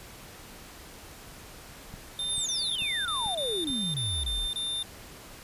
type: click train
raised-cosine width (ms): 5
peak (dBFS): -30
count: 5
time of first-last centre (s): 1.94-3.702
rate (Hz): 2.27
type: tone bursts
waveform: square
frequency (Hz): 3600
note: A7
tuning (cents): +39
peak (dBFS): -30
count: 9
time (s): 2.19-4.828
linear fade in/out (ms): 2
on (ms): 270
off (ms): 26
type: exponential sweep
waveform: sine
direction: down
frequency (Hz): 10548 to 37.31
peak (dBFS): -31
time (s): 2.29-4.47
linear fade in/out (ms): 10
effects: pink hiss -47 dBFS RMS until 5.43 s + resampled to 32000 Hz